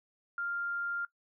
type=tone; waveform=sine; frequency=1396.9 Hz; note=F6; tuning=in tune; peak=-32 dBFS; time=0.38-1.05 s; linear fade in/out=2 ms; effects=noise-tail reverb RT60 0.1 s tail -19 dB re dry